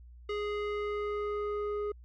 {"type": "tone with low-pass filter sweep", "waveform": "square", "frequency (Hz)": 415.3, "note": "G#4", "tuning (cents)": 0, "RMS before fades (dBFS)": -34, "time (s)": [0.29, 1.92], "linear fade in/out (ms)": 5, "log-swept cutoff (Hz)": [3000, 960], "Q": 1.3, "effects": ["added 60 Hz sine -49 dBFS peak until 2.04 s"]}